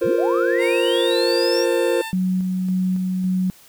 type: chord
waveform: triangle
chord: F suspended fourth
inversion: none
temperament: equal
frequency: 349.2 / 466.2 / 523.3 Hz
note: F4 / Bb4 / C5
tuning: 0 / 0 / 0 cents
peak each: -19 dBFS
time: 0.01-2.02 s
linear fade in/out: 10 ms
type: linear sweep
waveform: sine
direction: up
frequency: 34.65 to 5740 Hz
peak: -24 dBFS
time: 0.03-1.66 s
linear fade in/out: 50 ms
type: tone with pitch glide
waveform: 15% pulse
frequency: 932.3 to 893.3 Hz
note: A#5 to A5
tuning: 0 to +26 cents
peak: -21 dBFS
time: 0.58-2.13 s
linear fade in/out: 50 ms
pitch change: -74 cents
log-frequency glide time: 1.06-1.17 s
type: tone with tremolo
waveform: sine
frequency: 185 Hz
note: F#3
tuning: in tune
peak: -17 dBFS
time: 2.13-3.5 s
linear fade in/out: 0 ms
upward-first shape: square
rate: 1.8 Hz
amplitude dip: 25%
effects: white hiss -49 dBFS RMS until 3.68 s